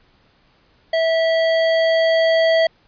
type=tone with level ramp; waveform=square; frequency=653 Hz; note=E5; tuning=17 cents flat; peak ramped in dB=-16 to -13 dBFS; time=0.93-2.67 s; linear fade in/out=5 ms; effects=pink hiss -57 dBFS RMS until 2.87 s + resampled to 11025 Hz